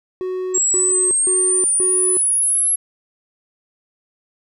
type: tone bursts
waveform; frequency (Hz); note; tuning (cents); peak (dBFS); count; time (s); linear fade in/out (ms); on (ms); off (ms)
triangle; 370; F#4; 0; -19; 4; 0.21-2.17; 0; 370; 160
type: exponential sweep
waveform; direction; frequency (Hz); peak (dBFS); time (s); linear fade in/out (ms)
sine; up; 7560 to 11175; -14; 0.54-2.76; 10
effects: none